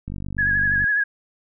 click train, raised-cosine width 5 ms, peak -19 dBFS, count 38, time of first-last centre 0.08-0.841 s, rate 48.6 Hz
sine tone with vibrato, 1667 Hz, G#6, 6 cents sharp, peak -17 dBFS, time 0.38-1.04 s, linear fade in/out 10 ms, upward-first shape sine, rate 12 Hz, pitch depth 44 cents each way
effects none

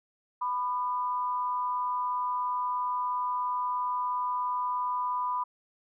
sine tone pair together, 994 / 1211 Hz, B5 / D#6, +11 / -47 cents, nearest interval minor third, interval 342 cents, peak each -28 / -35 dBFS, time 0.41-5.44 s, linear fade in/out 10 ms, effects none

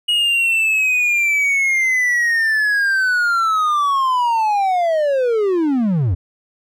triangle linear sweep, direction down, 2896 to 77.78 Hz, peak -12 dBFS, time 0.08-6.15 s, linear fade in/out 10 ms, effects none

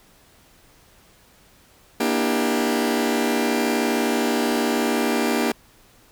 sawtooth chord, E half-diminished seventh, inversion second, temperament just, 237.3 / 296.7 / 329.6 / 395.6 Hz, Bb3 / D4 / E4 / G4, +31 / +18 / 0 / +16 cents, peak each -19 / -21 / -25 / -21 dBFS, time 2-5.52 s, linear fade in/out 5 ms, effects pink hiss -54 dBFS RMS until 6.11 s

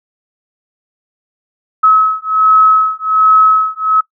sine beating tone pair, 1285 / 1286.3 Hz, E6 / E6, -45 / -43 cents, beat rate 1.3 Hz, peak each -10 dBFS, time 1.83-4.01 s, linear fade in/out 10 ms, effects noise-tail reverb RT60 0.1 s tail -20 dB re dry

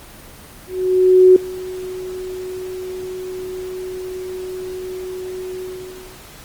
sine tone with ADSR envelope, 370 Hz, F#4, in tune, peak -4 dBFS, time 0.67-6.19 s, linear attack 690 ms, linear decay 4 ms, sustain -21 dB, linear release 600 ms, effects pink hiss -40 dBFS RMS until 6.44 s + Opus 24 kbps

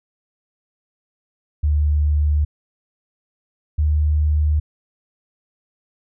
sine tone pair in turn, 74.4 / 75.61 Hz, D2 / D#2, +23 / -49 cents, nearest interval unison, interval 28 cents, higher second, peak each -14 dBFS, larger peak neither, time 1.63-2.45 / 3.78-4.6 s, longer neither, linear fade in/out 10 ms, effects none

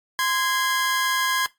sawtooth tone pair together, 1037.4 / 1648 Hz, C6 / G#6, -15 / -14 cents, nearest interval minor sixth, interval 801 cents, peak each -20 dBFS, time 0.19-1.46 s, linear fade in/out 0 ms, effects noise-tail reverb RT60 0.2 s tail -20 dB re dry + AAC 64 kbps

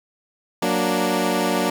15% pulse chord, Gb augmented, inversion none, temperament equal, 185 / 233.1 / 293.7 Hz, Gb3 / Bb3 / D4, 0 / 0 / 0 cents, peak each -17 dBFS, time 0.62-1.7 s, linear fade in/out 5 ms, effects none

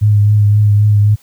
sine tone with vibrato, 104.2 Hz, G#2, 6 cents sharp, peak -6 dBFS, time 0.01-1.16 s, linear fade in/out 20 ms, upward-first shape triangle, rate 3.8 Hz, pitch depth 28 cents each way, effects white hiss -49 dBFS RMS until 1.22 s

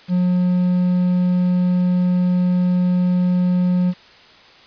triangle tone with quantisation, 180 Hz, F#3, 47 cents flat, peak -12 dBFS, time 0.08-3.94 s, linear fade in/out 50 ms, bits 7, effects white hiss -46 dBFS RMS until 4.66 s + resampled to 11025 Hz

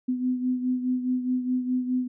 sine beating tone pair, 251.8 / 256.6 Hz, B3 / C4, +34 / -34 cents, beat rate 4.8 Hz, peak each -24 / -31 dBFS, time 0.08-2.08 s, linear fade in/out 10 ms, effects none

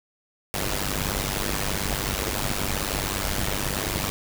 pink noise with amplitude modulation, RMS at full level -23 dBFS, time 0.54-4.1 s, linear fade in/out 0 ms, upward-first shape sine, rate 98.9 Hz, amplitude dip 90%, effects none

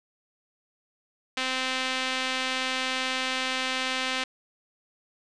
sawtooth tone with band-pass filter, 259.2 Hz, C4, 16 cents flat, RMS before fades -29 dBFS, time 1.37-4.24 s, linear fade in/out 5 ms, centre 2900 Hz, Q 1.2, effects resampled to 22050 Hz + 8-bit

